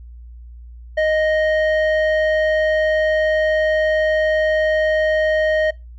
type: tone with low-pass filter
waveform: square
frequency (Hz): 622.3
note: D#5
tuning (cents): 0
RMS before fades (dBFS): -17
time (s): 0.97-5.71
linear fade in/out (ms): 10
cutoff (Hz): 2000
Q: 1.3
effects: noise-tail reverb RT60 0.2 s tail -21 dB re dry + added 59 Hz sine -35 dBFS peak until 5.98 s

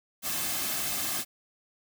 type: noise with comb filter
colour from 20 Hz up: white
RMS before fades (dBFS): -31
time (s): 0.22-1.25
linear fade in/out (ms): 50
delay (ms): 2.1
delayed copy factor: -0.55
effects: none

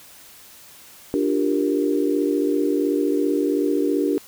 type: chord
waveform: sine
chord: G minor seventh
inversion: second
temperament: equal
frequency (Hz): 293.7 / 349.2 / 392 / 466.2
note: D4 / F4 / G4 / Bb4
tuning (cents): 0 / 0 / 0 / 0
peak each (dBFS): -21 / -26 / -23 / -26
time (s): 1.14-4.18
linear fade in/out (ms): 0
effects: white hiss -46 dBFS RMS until 4.27 s

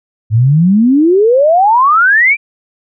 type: exponential sweep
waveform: sine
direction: up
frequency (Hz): 103.83 to 2410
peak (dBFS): -5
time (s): 0.3-2.37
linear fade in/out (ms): 50
effects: none

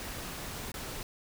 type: noise with dropouts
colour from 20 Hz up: pink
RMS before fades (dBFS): -40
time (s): 0-1.03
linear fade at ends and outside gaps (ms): 1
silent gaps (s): 0.718-0.741
effects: none

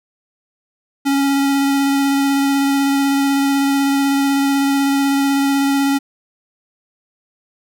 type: tone with vibrato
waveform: square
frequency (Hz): 277.2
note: C#4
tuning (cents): 0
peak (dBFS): -14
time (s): 1.05-5.99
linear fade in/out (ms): 20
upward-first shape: square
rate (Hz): 16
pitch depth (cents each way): 9
effects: none

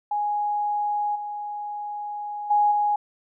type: tone with level steps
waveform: sine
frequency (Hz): 830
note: G#5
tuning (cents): -1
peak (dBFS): -22 / -29 / -16 / -19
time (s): 0.11-2.96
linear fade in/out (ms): 5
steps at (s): 1.15 / 2.5 / 2.71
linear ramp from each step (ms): 10
effects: none

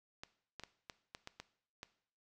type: clicks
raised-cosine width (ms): 0.2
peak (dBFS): -28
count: 8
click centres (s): 0.235 / 0.597 / 0.636 / 0.898 / 1.149 / 1.274 / 1.4 / 1.831
effects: noise-tail reverb RT60 0.6 s tail -17 dB re dry

